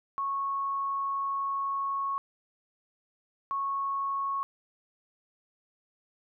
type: tone bursts at uneven times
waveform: sine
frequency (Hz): 1102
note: C#6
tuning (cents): -11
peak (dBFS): -28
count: 2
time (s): 0.18-2.18 / 3.51-4.43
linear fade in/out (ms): 0
effects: none